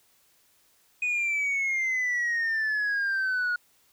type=exponential sweep; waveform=sine; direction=down; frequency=2489 to 1439 Hz; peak=-22 dBFS; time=1.02-3.56 s; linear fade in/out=5 ms; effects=tanh soft clip ceiling -23 dBFS + white hiss -64 dBFS RMS until 3.92 s